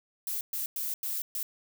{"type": "noise bursts at uneven times", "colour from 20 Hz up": "violet", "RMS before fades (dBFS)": -33, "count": 5, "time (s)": [[0.27, 0.41], [0.53, 0.66], [0.76, 0.94], [1.03, 1.22], [1.35, 1.43]], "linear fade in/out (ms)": 2, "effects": []}